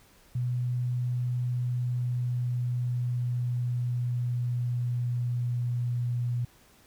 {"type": "tone with pitch glide", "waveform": "sine", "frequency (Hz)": [123.47, 121.28], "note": ["B2", "B2"], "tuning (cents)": [0, -31], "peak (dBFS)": -26, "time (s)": [0.35, 6.45], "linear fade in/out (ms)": 5, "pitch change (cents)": -31, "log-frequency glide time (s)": [1.37, 6.13], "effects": ["pink hiss -59 dBFS RMS until 6.86 s"]}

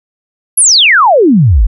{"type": "exponential sweep", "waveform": "sine", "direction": "down", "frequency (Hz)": [11590, 41.35], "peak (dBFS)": -3, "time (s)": [0.57, 1.67], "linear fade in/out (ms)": 10, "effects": []}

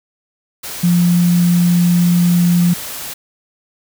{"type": "tone in noise", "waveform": "sine", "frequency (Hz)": 174.61, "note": "F3", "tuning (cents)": 0, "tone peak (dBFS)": -9, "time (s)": [0.83, 2.74], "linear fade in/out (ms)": 10, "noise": "white", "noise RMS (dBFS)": -27, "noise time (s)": [0.63, 3.14], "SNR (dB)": 15, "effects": []}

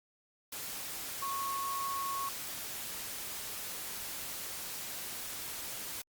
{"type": "tone in noise", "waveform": "sine", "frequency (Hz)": 1100, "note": "C#6", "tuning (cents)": -14, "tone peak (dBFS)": -34, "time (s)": [1.22, 2.29], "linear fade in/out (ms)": 5, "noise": "white", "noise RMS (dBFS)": -41, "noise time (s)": [0.52, 6.02], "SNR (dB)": 4, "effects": ["Opus 48 kbps"]}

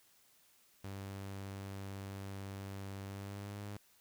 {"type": "tone with pitch glide", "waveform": "sawtooth", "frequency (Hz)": [98, 102.34], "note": ["G2", "G#2"], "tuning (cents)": [0, -25], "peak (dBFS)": -39, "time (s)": [0.84, 3.77], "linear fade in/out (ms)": 5, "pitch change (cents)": 75, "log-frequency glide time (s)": [3.07, 3.6], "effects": ["white hiss -68 dBFS RMS until 4 s"]}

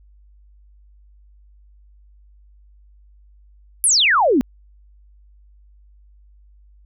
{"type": "exponential sweep", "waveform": "sine", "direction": "down", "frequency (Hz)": [11390, 229.2], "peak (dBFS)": -12, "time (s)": [3.84, 4.41], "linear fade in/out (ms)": 0, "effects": ["added 50 Hz sine -47 dBFS peak until 6.85 s"]}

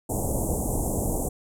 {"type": "band-stop noise", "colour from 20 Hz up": "pink", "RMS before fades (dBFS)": -26, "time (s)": [0.09, 1.29], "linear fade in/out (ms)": 10, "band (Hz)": [850, 7300], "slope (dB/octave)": 48, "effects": ["low-pass 12000 Hz 12 dB/octave"]}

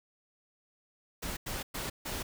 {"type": "noise bursts at uneven times", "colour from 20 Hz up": "pink", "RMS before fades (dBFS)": -37, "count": 4, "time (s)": [[1.22, 1.37], [1.46, 1.63], [1.74, 1.9], [2.05, 2.23]], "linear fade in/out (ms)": 10, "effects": []}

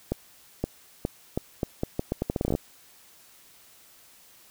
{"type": "accelerating click train", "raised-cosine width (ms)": 2, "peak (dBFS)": -12, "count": 18, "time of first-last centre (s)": [0.12, 2.551], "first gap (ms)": 520, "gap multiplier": 0.79, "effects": ["white hiss -55 dBFS RMS until 4.5 s"]}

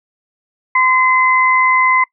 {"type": "tone pair together", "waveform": "sine", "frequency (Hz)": [1030, 2049], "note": ["C6", "C7"], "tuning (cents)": [-28, -37], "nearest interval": "octave", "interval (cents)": 1191, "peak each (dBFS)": -12, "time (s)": [0.75, 2.04], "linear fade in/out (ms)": 5, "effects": ["noise-tail reverb RT60 0.1 s tail -24 dB re dry"]}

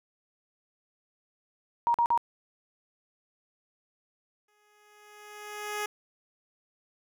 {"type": "tone bursts", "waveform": "sine", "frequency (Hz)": 943, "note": "A#5", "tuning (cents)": 20, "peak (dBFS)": -21, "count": 3, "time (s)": [1.87, 2.176], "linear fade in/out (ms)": 0, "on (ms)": 72, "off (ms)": 45}
{"type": "tone with exponential growth", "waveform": "10% pulse", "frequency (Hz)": 418.1, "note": "G#4", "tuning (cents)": 12, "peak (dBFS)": -21, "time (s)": [4.48, 5.86], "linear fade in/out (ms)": 5, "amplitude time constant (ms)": 300}
{"effects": []}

